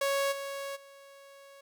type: tone with level steps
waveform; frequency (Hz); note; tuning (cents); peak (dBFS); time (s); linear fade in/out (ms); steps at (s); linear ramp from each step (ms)
sawtooth; 554.4; C#5; 0; -23 / -32 / -47; 0.01-1.61; 5; 0.31 / 0.75; 20
effects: none